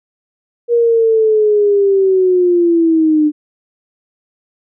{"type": "linear sweep", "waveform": "sine", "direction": "down", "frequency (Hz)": [476.6, 297.7], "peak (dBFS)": -8, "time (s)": [0.68, 3.32], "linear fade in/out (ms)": 50, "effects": []}